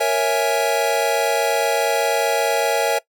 square chord, A# half-diminished seventh, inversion none, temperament equal, 466.2 / 554.4 / 659.3 / 830.6 Hz, A#4 / C#5 / E5 / G#5, 0 / 0 / 0 / 0 cents, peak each -23 dBFS, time 0-2.99 s, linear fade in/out 10 ms, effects noise-tail reverb RT60 0.1 s tail -20 dB re dry

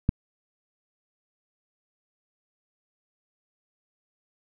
click, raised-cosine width 5 ms, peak -8 dBFS, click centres 0.091 s, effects none

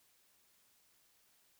silence, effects white hiss -71 dBFS RMS until 1.59 s

